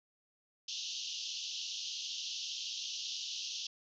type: band-pass noise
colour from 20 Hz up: pink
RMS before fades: -41 dBFS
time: 0.68-3.67 s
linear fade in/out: 5 ms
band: 2800 to 6400 Hz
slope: 96 dB/octave
effects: none